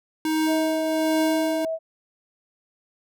square tone with tremolo, 314.2 Hz, D#4, 17 cents sharp, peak -20 dBFS, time 0.25-1.65 s, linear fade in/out 2 ms, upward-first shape triangle, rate 1.3 Hz, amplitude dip 55%
sine tone with pitch glide, 639 to 647.5 Hz, D#5 to E5, +46 to -31 cents, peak -24 dBFS, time 0.46-1.79 s, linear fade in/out 50 ms, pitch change +23 cents, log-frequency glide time 1.21-1.33 s
effects none

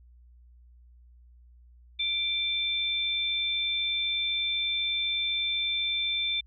sine tone pair together, 2349 / 3552 Hz, D7 / A7, 0 / +16 cents, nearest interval perfect fifth, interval 716 cents, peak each -32 / -27 dBFS, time 1.99-6.41 s, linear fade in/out 10 ms, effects added 60 Hz sine -52 dBFS peak until 6.46 s

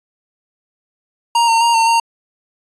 square tone with pitch steps, 936 / 912 / 935 / 908 / 922 Hz, A#5 / A#5 / A#5 / A#5 / A#5, +7 / -38 / +5 / -46 / -19 cents, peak -11 dBFS, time 1.35-2 s, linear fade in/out 5 ms, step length 130 ms, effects resampled to 22050 Hz

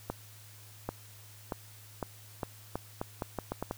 accelerating click train, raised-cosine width 1 ms, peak -19 dBFS, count 12, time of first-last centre 0.1-3.711 s, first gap 790 ms, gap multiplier 0.8, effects added 105 Hz sine -53 dBFS peak until 3.77 s + white hiss -55 dBFS RMS until 3.77 s

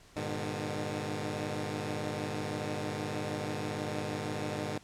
10% pulse tone cluster, 102.5 / 120.8 / 150.6 Hz, G#2 / B2 / D3, -22 / -38 / +44 cents, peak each -29 / -33 / -29 dBFS, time 0.16-4.78 s, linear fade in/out 5 ms, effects pink hiss -58 dBFS RMS until 4.83 s + low-pass 9000 Hz 12 dB/octave

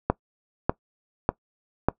click train, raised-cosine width 1 ms, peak -5 dBFS, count 4, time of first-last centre 0.1-1.886 s, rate 1.68 Hz, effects noise-tail reverb RT60 0.1 s tail -21 dB re dry

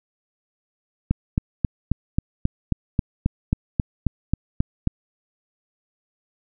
click train, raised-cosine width 5 ms, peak -6 dBFS, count 15, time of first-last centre 1.11-4.873 s, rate 3.72 Hz, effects none

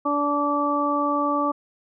harmonic tone, 289.8 Hz, D4, 23 cents flat, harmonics 1 / 2 / 3 / 4, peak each -25 / -27 / -29 / -23 dBFS, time 0.05-1.52 s, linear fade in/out 10 ms, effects none

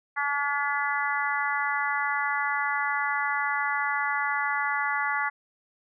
harmonic tone, 285.9 Hz, D4, 46 cents flat, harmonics 3 / 4 / 5 / 6 / 7, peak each -31 / -31 / -31 / -31 / -31 dBFS, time 0.16-5.3 s, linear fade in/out 20 ms, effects none

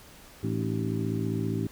harmonic tone with a mistuned harmonic, 55 Hz, A1, in tune, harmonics 2 / 3 / 4 / 5 / 6 / 7, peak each -31 / -33 / -34 / -35 / -36 / -36 dBFS, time 0.43-1.67 s, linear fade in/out 5 ms, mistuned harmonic 6, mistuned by -77 cents, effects pink hiss -51 dBFS RMS until 1.71 s

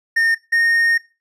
triangle tone pair in turn, 1827 / 1846.1 Hz, A#6 / A#6, -35 / -17 cents, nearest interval unison, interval 18 cents, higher second, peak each -11 dBFS, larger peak neither, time 0.16-0.35 / 0.52-0.98 s, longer second, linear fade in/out 10 ms, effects noise-tail reverb RT60 0.3 s tail -20 dB re dry + resampled to 32000 Hz

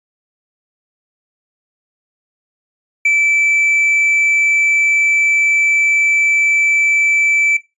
triangle tone, 2319 Hz, D7, 22 cents flat, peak -8 dBFS, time 3.05-7.57 s, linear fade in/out 5 ms, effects noise-tail reverb RT60 0.2 s tail -17 dB re dry + resampled to 24000 Hz

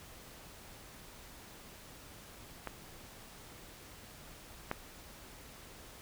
clicks, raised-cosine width 0.5 ms, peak -23 / -19 dBFS, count 2, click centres 2.673 / 4.714 s, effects pink hiss -53 dBFS RMS until 6.01 s

